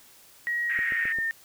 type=tone with pitch glide; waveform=sine; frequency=1900 to 1817.3 Hz; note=A#6 to A#6; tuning=+33 to -45 cents; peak=-25 dBFS; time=0.47-1.31 s; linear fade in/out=0 ms; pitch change=-78 cents; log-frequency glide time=0.63-1.19 s
type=band-pass noise; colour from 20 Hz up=white; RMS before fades=-33 dBFS; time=0.69-1.13 s; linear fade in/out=10 ms; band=1600 to 2200 Hz; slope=48 dB/octave
type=click train; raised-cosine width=2 ms; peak=-28 dBFS; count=4; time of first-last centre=0.79-1.186 s; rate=7.57 Hz
effects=white hiss -54 dBFS RMS until 1.44 s